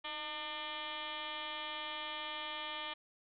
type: tone with frequency modulation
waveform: sine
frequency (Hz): 2093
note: C7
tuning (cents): 0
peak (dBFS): -39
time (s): 0.04-2.94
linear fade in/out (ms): 10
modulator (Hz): 296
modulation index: 4.9
effects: none